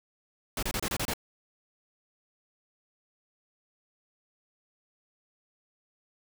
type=noise bursts; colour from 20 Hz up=pink; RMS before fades=-31 dBFS; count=7; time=0.57-1.137 s; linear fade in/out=2 ms; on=57 ms; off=28 ms; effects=none